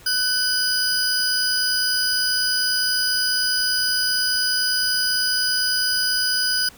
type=tone pair together; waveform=40% pulse; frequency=1504 / 4915 Hz; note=F#6 / D#8; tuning=+28 / -22 cents; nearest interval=octave + major sixth; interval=2050 cents; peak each=-23 / -19 dBFS; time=0.06-6.69 s; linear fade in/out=5 ms; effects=pink hiss -47 dBFS RMS until 6.77 s